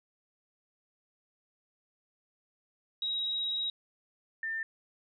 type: tone pair in turn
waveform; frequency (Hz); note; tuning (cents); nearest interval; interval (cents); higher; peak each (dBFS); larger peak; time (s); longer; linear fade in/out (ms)
sine; 3821 / 1796; A#7 / A6; +42 / +35; octave + minor second; 1307; first; -30 / -32; first; 3.02-3.7 / 4.43-4.63; first; 2
effects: none